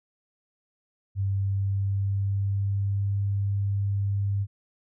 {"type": "tone with pitch glide", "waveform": "sine", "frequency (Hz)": [98, 99.83], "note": ["G2", "G2"], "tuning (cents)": [0, 32], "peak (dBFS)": -23, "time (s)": [1.15, 4.47], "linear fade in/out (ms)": 50, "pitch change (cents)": 32, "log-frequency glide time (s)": [1.29, 3.23], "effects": []}